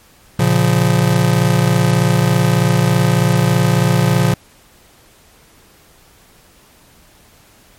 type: chord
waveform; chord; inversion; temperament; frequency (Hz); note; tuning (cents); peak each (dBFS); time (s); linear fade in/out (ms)
square; Bb minor; none; just; 116.54 / 139.85 / 174.81; Bb2 / Db3 / F3; 0 / +16 / +2; -16; 0.39-4.34; 5
effects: pink hiss -48 dBFS RMS until 7.78 s + MP3 64 kbps